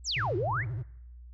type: exponential two-way sweep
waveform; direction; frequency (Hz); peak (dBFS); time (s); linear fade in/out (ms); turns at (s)
sine; down then up; 8200 to 329.6 to 2403; -28; 0.04-0.65; 50; 0.36
type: tone with vibrato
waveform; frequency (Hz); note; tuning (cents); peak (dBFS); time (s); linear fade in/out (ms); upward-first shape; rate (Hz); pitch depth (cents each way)
triangle; 116.6; A#2; +1; -30; 0.16-0.83; 10; sine; 13; 250
effects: noise-tail reverb RT60 0.8 s tail -23 dB re dry + added 60 Hz sine -45 dBFS peak until 1.33 s